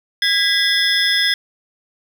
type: tone cluster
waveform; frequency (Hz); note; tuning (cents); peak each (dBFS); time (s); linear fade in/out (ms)
triangle; 1637 / 1980 / 3339 / 3524 / 5140; G#6 / B6 / G#7 / A7 / E8; -25 / +4 / +9 / +2 / -45; -19; 0.22-1.34; 2
effects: none